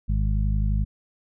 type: harmonic tone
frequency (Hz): 51.6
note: G#1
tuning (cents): -10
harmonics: 1 / 2 / 3 / 4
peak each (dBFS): -21 / -27 / -31 / -33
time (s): 0.08-0.85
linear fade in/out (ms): 20
effects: none